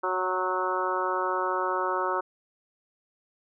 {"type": "harmonic tone with a mistuned harmonic", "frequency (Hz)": 184.8, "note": "F#3", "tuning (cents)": -2, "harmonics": [2, 3, 4, 5, 6, 7, 8], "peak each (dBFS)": [-32, -33, -37, -31, -32, -31, -37], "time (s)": [0.03, 2.21], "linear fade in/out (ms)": 10, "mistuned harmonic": 6, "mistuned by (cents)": -17, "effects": []}